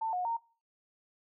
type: tone with pitch steps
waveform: sine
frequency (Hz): 893 / 725 / 922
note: A5 / F#5 / A#5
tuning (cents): +25 / -35 / -19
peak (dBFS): -30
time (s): 0.01-0.37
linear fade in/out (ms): 10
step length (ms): 120
effects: noise-tail reverb RT60 0.4 s tail -22 dB re dry